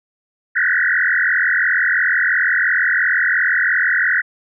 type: tone with frequency modulation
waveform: sine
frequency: 1708 Hz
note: G#6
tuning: 48 cents sharp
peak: -13 dBFS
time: 0.55-4.22 s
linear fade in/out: 20 ms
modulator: 42.9 Hz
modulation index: 5.9
effects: none